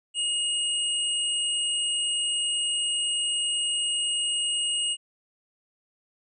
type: tone pair together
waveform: sine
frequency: 2865 / 8124 Hz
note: F7 / B8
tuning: +44 / +48 cents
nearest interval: octave + tritone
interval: 1804 cents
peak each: -25 / -30 dBFS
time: 0.14-4.97 s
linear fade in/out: 50 ms
effects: none